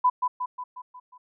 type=tone with echo; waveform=sine; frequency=998 Hz; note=B5; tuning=18 cents sharp; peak=-16 dBFS; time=0.04-0.1 s; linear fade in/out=10 ms; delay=180 ms; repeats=6; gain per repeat=-5 dB; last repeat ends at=1.18 s; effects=none